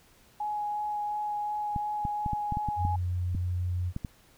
sine tone with vibrato, 836 Hz, G#5, 11 cents sharp, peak -29 dBFS, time 0.4-2.96 s, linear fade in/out 5 ms, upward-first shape sine, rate 2.8 Hz, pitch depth 10 cents each way
clicks, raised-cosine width 5 ms, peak -20 dBFS, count 11, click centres 1.762 / 2.052 / 2.262 / 2.333 / 2.523 / 2.571 / 2.687 / 2.851 / 3.349 / 3.964 / 4.048 s
sine tone, 89.4 Hz, F2, 41 cents sharp, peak -27 dBFS, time 2.76-3.93 s, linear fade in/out 50 ms
effects pink hiss -60 dBFS RMS until 4.37 s

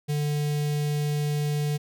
square tone with notch filter, 147.7 Hz, D3, 10 cents sharp, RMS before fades -26 dBFS, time 0.08-1.78 s, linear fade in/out 20 ms, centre 1200 Hz, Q 0.77, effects none

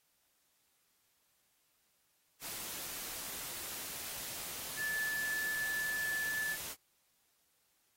sine tone in noise, 1740 Hz, A6, 20 cents flat, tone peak -34 dBFS, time 4.76-6.57 s, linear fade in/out 50 ms, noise white, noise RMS -43 dBFS, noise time 2.4-6.76 s, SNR +6 dB, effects white hiss -75 dBFS RMS until 7.96 s + AAC 48 kbps

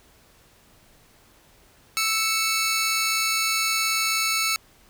15% pulse tone pair together, 1319 / 2218 Hz, E6 / C#7, +1 / 0 cents, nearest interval major sixth, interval 899 cents, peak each -18 dBFS, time 1.97-4.56 s, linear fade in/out 0 ms, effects pink hiss -56 dBFS RMS until 4.89 s

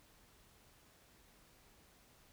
silence, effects pink hiss -66 dBFS RMS until 2.32 s

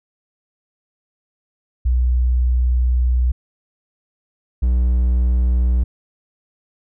sine / triangle tone pair in turn, 61.74 / 61.31 Hz, B1 / B1, 0 / -12 cents, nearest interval unison, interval 12 cents, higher first, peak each -13 / -11 dBFS, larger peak second, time 1.85-3.32 / 4.62-5.84 s, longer first, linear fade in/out 10 ms, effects none

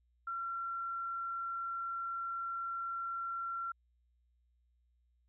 sine tone, 1364 Hz, F6, 41 cents flat, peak -36 dBFS, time 0.27-3.72 s, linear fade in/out 5 ms, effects added 60 Hz sine -70 dBFS peak until 5.28 s

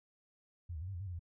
sine tone with pitch steps, 86.7 / 75.6 / 90.3 / 98.2 / 86 / 99.6 / 89.6 / 84.5 Hz, F2 / D#2 / F#2 / G2 / F2 / G2 / F2 / E2, -12 / -49 / -42 / +4 / -26 / +28 / +45 / +43 cents, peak -39 dBFS, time 0.69-1.194 s, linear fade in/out 10 ms, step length 63 ms, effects none

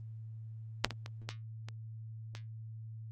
clicks, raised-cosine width 0.2 ms, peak -7 / -21 / -25 / -20 / -28 / -26 dBFS, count 6, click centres 0.846 / 0.907 / 1.061 / 1.29 / 1.686 / 2.351 s, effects added 111 Hz sine -43 dBFS peak until 3.11 s + Opus 24 kbps

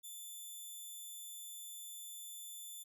5% pulse tone, 3520 Hz, A7, in tune, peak -39 dBFS, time 0.03-2.84 s, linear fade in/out 20 ms, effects none

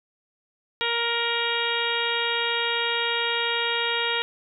harmonic tone with a mistuned harmonic, 468.6 Hz, A#4, 9 cents sharp, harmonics 1 / 2 / 3 / 4 / 5 / 6 / 7 / 8, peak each -31 / -31 / -31 / -31 / -31 / -31 / -31 / -31 dBFS, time 0.81-4.22 s, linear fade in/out 0 ms, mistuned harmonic 6, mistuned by +20 cents, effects none

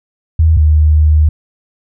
sine tone pair in turn, 80 / 76.67 Hz, D#2 / D#2, +49 / -25 cents, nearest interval minor second, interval 74 cents, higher first, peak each -5 dBFS, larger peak neither, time 0.39-0.57 / 0.57-1.29 s, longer second, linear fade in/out 5 ms, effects none

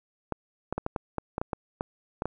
clicks, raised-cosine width 1 ms, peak -15 dBFS, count 12, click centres 0.323 / 0.726 / 0.78 / 0.864 / 0.962 / 1.183 / 1.381 / 1.415 / 1.532 / 1.809 / 2.221 / 2.256 s, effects none

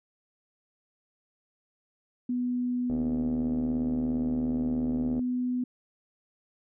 sine tone with pitch glide, 246.9 to 249.2 Hz, B3 to B3, 0 to +16 cents, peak -26 dBFS, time 2.29-5.64 s, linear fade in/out 5 ms, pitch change +16 cents, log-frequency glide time 3.38-3.72 s
click train, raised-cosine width 2 ms, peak -24 dBFS, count 178, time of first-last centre 2.9-5.193 s, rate 77.2 Hz
effects none

